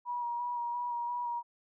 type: tone with vibrato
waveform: sine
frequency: 960 Hz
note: B5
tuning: 49 cents flat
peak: -32 dBFS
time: 0.05-1.43 s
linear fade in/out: 50 ms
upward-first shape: square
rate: 2.9 Hz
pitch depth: 17 cents each way
effects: none